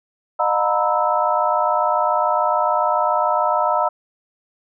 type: tone cluster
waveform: sine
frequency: 610 / 717 / 923 / 983 / 1310 Hz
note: D#5 / F5 / A#5 / B5 / E6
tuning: -34 / +45 / -17 / -8 / -11 cents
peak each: -22 dBFS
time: 0.39-3.89 s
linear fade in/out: 10 ms
effects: none